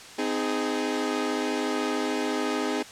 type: chord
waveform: sawtooth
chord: Ab major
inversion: first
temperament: equal with one note detuned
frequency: 257.4 / 311.1 / 415.3 Hz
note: C4 / Eb4 / Ab4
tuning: -28 / 0 / 0 cents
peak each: -26 / -26 / -26 dBFS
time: 0.18-2.83 s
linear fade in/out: 10 ms
effects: white hiss -44 dBFS RMS until 2.91 s + low-pass 7000 Hz 12 dB/octave